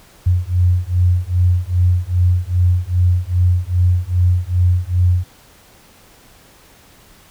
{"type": "beating tone pair", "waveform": "sine", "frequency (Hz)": [88.3, 90.8], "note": ["F2", "F#2"], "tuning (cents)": [20, -32], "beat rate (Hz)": 2.5, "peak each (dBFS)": -15, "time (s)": [0.26, 5.24], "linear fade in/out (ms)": 10, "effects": ["pink hiss -47 dBFS RMS until 7.3 s"]}